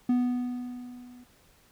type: tone with level ramp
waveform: triangle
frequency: 246.9 Hz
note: B3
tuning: in tune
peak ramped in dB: -18 to -46 dBFS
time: 0.09-1.24 s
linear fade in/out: 5 ms
effects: pink hiss -61 dBFS RMS until 1.71 s